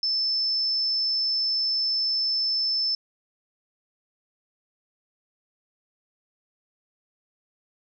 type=tone; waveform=sine; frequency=5274 Hz; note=E8; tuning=in tune; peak=-22 dBFS; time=0.03-2.95 s; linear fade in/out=2 ms; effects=none